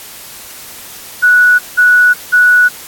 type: tone bursts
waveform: sine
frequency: 1472 Hz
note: F#6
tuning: 9 cents flat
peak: -4 dBFS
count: 3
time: 1.22-2.69 s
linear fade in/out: 20 ms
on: 370 ms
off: 180 ms
effects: white hiss -31 dBFS RMS until 2.87 s + AAC 64 kbps